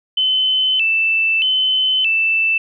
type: tone with vibrato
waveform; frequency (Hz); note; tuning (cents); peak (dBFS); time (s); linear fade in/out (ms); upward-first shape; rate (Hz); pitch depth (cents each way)
sine; 2842; F7; +30; -13; 0.17-2.58; 5; square; 0.8; 120
effects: none